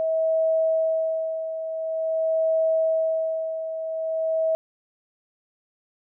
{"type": "tone with tremolo", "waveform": "sine", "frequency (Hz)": 644, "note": "E5", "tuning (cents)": -41, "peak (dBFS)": -18, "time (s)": [0, 4.55], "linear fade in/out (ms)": 0, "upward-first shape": "sine", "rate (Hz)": 0.47, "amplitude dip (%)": 65, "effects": []}